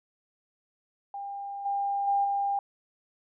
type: tone with level steps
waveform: sine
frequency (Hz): 800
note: G5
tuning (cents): +35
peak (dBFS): -34 / -26 / -22 / -25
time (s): 1.14-2.59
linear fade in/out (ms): 2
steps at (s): 1.65 / 2.07 / 2.24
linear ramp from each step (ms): 10
effects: none